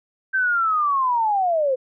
sine linear sweep, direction down, 1568 to 499.5 Hz, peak -17 dBFS, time 0.33-1.76 s, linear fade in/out 20 ms, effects none

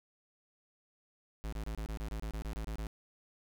square tone bursts, 54.1 Hz, A1, 29 cents flat, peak -37 dBFS, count 13, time 1.44-2.869 s, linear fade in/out 0 ms, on 85 ms, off 27 ms, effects none

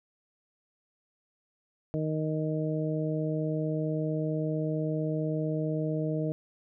harmonic tone, 155.56 Hz, D#3, in tune, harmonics 1 / 2 / 3 / 4, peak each -30 / -33 / -35 / -36 dBFS, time 1.94-6.32 s, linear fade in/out 0 ms, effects none

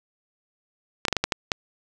clicks, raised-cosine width 0.2 ms, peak -4 dBFS, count 7, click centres 1.052 / 1.083 / 1.127 / 1.167 / 1.24 / 1.322 / 1.518 s, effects none

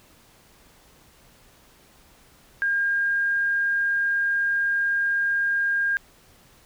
sine tone, 1612 Hz, G6, 48 cents sharp, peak -20 dBFS, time 2.62-5.97 s, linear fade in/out 0 ms, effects pink hiss -55 dBFS RMS until 6.65 s

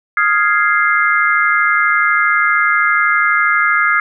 sine chord, F minor seventh, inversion third, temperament equal, 1244.5 / 1396.9 / 1661.2 / 2093 Hz, Eb6 / F6 / Ab6 / C7, 0 / 0 / 0 / 0 cents, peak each -16 dBFS, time 0.17-4 s, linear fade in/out 2 ms, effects none

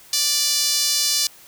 sawtooth tone with high-pass filter, 587.3 Hz, D5, in tune, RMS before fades -20 dBFS, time 0.13-1.27 s, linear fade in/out 2 ms, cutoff 4800 Hz, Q 2.3, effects white hiss -47 dBFS RMS until 1.47 s

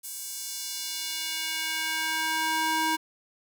square tone with high-pass filter sweep, 318.2 Hz, D#4, 39 cents sharp, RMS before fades -30 dBFS, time 0.03-2.97 s, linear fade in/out 20 ms, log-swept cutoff 9000 to 670 Hz, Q 1.1, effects 9-bit

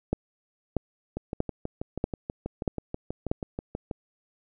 two click trains, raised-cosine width 2 ms, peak -11 / -18 dBFS, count 6 / 18, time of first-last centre 0.13-3.315 / 1.17-3.912 s, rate 1.57 / 6.2 Hz, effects none

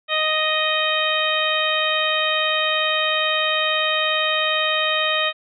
harmonic tone, 622.3 Hz, D#5, in tune, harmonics 1 / 2 / 3 / 4 / 5 / 6, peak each -25 / -25 / -25 / -25 / -25 / -25 dBFS, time 0.08-5.33 s, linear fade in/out 50 ms, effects none

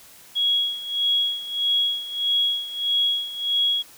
sine tone with tremolo, 3322 Hz, G#7, in tune, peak -17 dBFS, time 0.35-3.83 s, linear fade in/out 20 ms, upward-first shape sine, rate 1.6 Hz, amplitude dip 80%, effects white hiss -48 dBFS RMS until 3.97 s

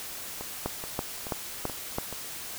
two click trains, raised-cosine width 1 ms, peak -23 / -14 dBFS, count 5 / 5, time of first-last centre 0.41-2.127 / 0.66-1.985 s, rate 2.33 / 3.02 Hz, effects white hiss -39 dBFS RMS until 2.58 s

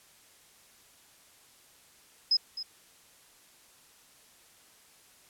sine tone with echo, 5090 Hz, D#8, 39 cents sharp, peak -21 dBFS, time 2.31-2.37 s, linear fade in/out 5 ms, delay 260 ms, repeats 1, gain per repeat -13 dB, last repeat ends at 2.63 s, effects white hiss -59 dBFS RMS until 5.29 s + low-pass 12000 Hz 12 dB/octave

